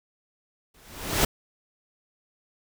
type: noise with exponential growth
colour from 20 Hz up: pink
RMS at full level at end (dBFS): -19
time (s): 0.74-1.25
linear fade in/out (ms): 5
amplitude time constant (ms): 110
effects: none